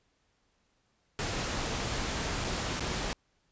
pink noise with dropouts, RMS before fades -33 dBFS, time 1.19-3.13 s, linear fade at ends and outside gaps 0 ms, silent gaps 2.441-2.445 / 2.796-2.806 s, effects pink hiss -73 dBFS RMS until 3.51 s + resampled to 16000 Hz

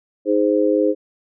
sine chord, Ab major, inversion second, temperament just, 311.5 / 415.3 / 519.1 Hz, Eb4 / Ab4 / C5, +2 / 0 / -14 cents, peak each -18 / -19 / -18 dBFS, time 0.25-0.95 s, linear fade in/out 50 ms, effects none

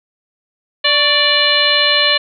harmonic tone with a mistuned harmonic, 587.3 Hz, D5, in tune, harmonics 1 / 2 / 3 / 4 / 5 / 6 / 7, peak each -20 / -22 / -18 / -19 / -16 / -19 / -16 dBFS, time 0.84-2.18 s, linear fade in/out 10 ms, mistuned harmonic 2, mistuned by -81 cents, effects none

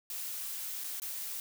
blue noise with dropouts, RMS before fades -39 dBFS, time 0.1-1.4 s, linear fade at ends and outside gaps 1 ms, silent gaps 0.838-0.842 / 0.999-1.019 s, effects none

